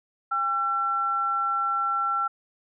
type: tone pair together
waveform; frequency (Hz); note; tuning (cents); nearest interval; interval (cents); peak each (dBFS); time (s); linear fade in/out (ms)
sine; 803.5 / 1350; G5 / E6; +43 / +41; major sixth; 898; -32 / -23; 0.31-2.28; 10
effects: none